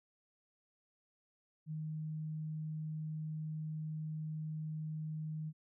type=tone; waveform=sine; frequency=155.56 Hz; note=D#3; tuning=in tune; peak=-38 dBFS; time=1.66-5.53 s; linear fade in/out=50 ms; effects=none